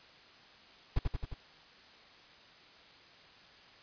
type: noise with echo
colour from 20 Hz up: brown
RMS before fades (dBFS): -27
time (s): 0.96-0.99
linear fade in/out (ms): 5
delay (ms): 88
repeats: 4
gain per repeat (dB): -3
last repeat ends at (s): 1.342
effects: white hiss -57 dBFS RMS until 3.82 s + resampled to 11025 Hz